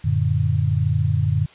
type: chord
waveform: sine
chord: Gb augmented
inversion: none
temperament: equal with one note detuned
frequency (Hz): 92.5 / 114.21 / 146.83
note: Gb2 / Bb2 / D3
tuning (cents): 0 / -35 / 0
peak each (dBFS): -21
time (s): 0.04-1.46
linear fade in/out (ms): 10
effects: white hiss -48 dBFS RMS until 1.54 s + resampled to 8000 Hz